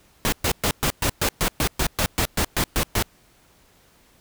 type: noise bursts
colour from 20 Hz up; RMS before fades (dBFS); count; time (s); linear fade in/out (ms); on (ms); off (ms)
pink; -21; 15; 0.25-3.025; 0; 73; 120
effects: pink hiss -57 dBFS RMS until 4.2 s